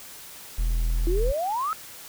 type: tone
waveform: triangle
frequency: 41.13 Hz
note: E1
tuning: 3 cents flat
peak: -19 dBFS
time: 0.58-1.32 s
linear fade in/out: 10 ms
type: exponential sweep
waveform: sine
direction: up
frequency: 329.6 to 1335 Hz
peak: -24 dBFS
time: 1.07-1.73 s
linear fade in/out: 0 ms
effects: white hiss -43 dBFS RMS until 2.08 s